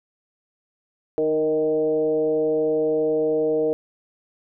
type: tone with frequency modulation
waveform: sine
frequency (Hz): 466.2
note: A#4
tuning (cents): 0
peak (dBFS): -18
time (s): 1.18-3.73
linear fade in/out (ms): 0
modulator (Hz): 157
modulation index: 0.79
effects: none